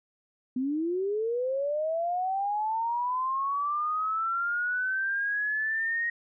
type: linear sweep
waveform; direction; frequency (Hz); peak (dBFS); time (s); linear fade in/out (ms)
sine; up; 246.9 to 1881; -26; 0.56-6.1; 5
effects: none

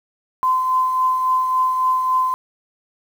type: tone with tremolo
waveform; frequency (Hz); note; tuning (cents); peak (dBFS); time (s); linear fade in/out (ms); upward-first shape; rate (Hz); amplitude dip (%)
sine; 1028; C6; -31; -13; 0.43-2.34; 0; triangle; 3.6; 45
effects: 7-bit

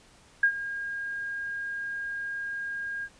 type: tone with ADSR envelope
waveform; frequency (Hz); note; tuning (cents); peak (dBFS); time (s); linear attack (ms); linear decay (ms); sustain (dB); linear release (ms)
sine; 1620; G#6; -43; -16; 0.43-3.09; 5; 78; -15; 56
effects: pink hiss -57 dBFS RMS until 3.19 s + resampled to 22050 Hz

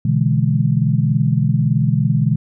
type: chord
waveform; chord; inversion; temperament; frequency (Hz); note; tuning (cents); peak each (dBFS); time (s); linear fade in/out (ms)
sine; E dominant seventh; second; equal; 123.47 / 146.83 / 164.81 / 207.7; B2 / D3 / E3 / G#3; 0 / 0 / 0 / 0; -17 / -17 / -20 / -21; 0.05-2.36; 5
effects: none

